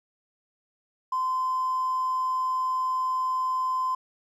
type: tone with hard clipping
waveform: triangle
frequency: 1030 Hz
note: C6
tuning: 28 cents flat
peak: -24 dBFS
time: 1.12-3.95 s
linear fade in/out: 5 ms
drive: 3 dB
effects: none